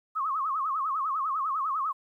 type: tone with vibrato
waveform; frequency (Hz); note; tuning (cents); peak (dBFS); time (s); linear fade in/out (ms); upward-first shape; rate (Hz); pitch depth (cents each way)
sine; 1174.7; D6; 0; -26; 0.15-1.93; 20; sine; 10; 180
effects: 11-bit